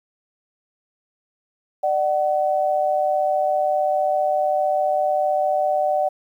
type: tone pair together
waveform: sine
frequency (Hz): 597.7 / 753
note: D5 / F#5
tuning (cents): +30 / +30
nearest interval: major third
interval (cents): 400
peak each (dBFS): -20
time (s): 1.83-6.09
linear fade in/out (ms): 10
effects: 9-bit